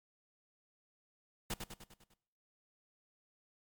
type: noise with echo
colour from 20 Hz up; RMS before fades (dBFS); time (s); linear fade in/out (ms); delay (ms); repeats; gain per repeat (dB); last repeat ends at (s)
pink; -37; 1.5-1.54; 5; 100; 6; -5; 2.14
effects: noise-tail reverb RT60 0.8 s tail -21 dB re dry + MP3 96 kbps